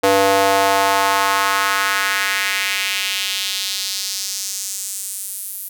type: tone with high-pass filter sweep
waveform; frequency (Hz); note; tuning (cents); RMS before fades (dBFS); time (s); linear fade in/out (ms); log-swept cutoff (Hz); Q
square; 98; G2; 0; -19; 0.03-5.69; 10; 490 to 12000; 1.9
effects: none